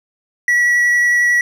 triangle tone with vibrato, 1936 Hz, B6, 35 cents flat, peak -9 dBFS, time 0.48-1.41 s, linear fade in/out 2 ms, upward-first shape triangle, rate 11 Hz, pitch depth 9 cents each way, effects none

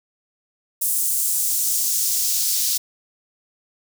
white noise with high-pass filter sweep, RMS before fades -21 dBFS, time 0.81-2.78 s, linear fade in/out 10 ms, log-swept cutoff 9100 to 4800 Hz, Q 1.4, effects none

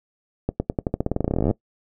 accelerating click train, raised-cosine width 2 ms, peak -8 dBFS, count 26, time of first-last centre 0.49-1.511 s, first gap 110 ms, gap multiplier 0.9, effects noise-tail reverb RT60 0.1 s tail -20 dB re dry

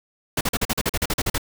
pink noise bursts, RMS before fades -22 dBFS, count 13, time 0.37-1.381 s, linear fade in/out 5 ms, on 39 ms, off 42 ms, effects none

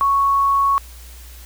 sine tone, 1108.7 Hz, C#6, in tune, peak -13 dBFS, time 0.01-0.78 s, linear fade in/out 0 ms, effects added 60 Hz sine -37 dBFS peak until 1.45 s + white hiss -44 dBFS RMS until 1.45 s

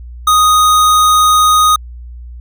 square tone, 1244.5 Hz, D#6, in tune, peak -7 dBFS, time 0.27-1.76 s, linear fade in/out 5 ms, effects added 60 Hz sine -27 dBFS peak until 2.4 s

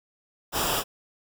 pink noise with comb filter, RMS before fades -26 dBFS, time 0.52-0.84 s, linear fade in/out 50 ms, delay 0.47 ms, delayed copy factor -0.65, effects none

